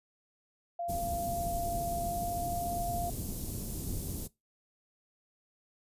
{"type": "tone with pitch glide", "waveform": "sine", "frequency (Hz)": [690, 696], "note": ["F5", "F5"], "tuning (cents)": [-21, -6], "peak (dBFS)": -33, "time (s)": [0.79, 3.1], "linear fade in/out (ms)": 5, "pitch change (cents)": 15, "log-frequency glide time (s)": [2.04, 2.17]}
{"type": "band-stop noise", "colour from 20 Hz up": "pink", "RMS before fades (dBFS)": -37, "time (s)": [0.88, 4.28], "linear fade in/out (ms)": 20, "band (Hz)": [290, 9300], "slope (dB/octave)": 12}
{"effects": ["noise-tail reverb RT60 0.2 s tail -20 dB re dry", "resampled to 32000 Hz"]}